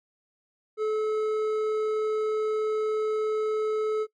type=tone with hard clipping; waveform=triangle; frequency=431.6 Hz; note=A4; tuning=33 cents flat; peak=-25 dBFS; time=0.77-4.07 s; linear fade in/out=50 ms; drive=10 dB; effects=noise-tail reverb RT60 0.1 s tail -21 dB re dry + MP3 48 kbps